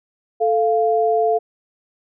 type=tone pair together; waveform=sine; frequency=440 / 695.6 Hz; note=A4 / F5; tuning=0 / -7 cents; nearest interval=minor sixth; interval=793 cents; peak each=-17 dBFS; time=0.4-1.39 s; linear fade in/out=20 ms; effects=none